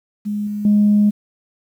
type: tone with level steps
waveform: sine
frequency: 207.7 Hz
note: G#3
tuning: in tune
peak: -19 / -21 / -9 dBFS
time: 0.25-1.11 s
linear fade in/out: 20 ms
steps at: 0.47 / 0.65 s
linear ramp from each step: 2 ms
effects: tanh soft clip ceiling -6 dBFS + 8-bit